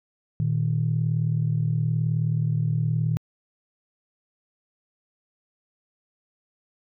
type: tone pair together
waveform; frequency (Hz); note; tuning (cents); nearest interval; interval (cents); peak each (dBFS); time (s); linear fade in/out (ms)
sine; 116.54 / 155.56; A#2 / D#3; 0 / 0; perfect fourth; 500; -23; 0.4-3.17; 0
effects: tanh soft clip ceiling -13 dBFS